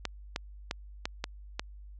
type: clicks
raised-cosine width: 0.2 ms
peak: -14 dBFS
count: 6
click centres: 0.053 / 0.361 / 0.711 / 1.055 / 1.241 / 1.595 s
effects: added 50 Hz sine -45 dBFS peak until 1.99 s + low-pass 7000 Hz 12 dB/octave